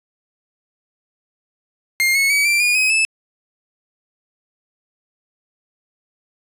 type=tone with pitch steps; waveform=40% pulse; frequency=2119 / 2195 / 2274 / 2355 / 2440 / 2527 / 2618 Hz; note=C7 / C#7 / C#7 / D7 / D#7 / D#7 / E7; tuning=+21 / -18 / +44 / +4 / -34 / +26 / -13 cents; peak=-13 dBFS; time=2-3.05 s; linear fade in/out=0 ms; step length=150 ms; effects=resampled to 32000 Hz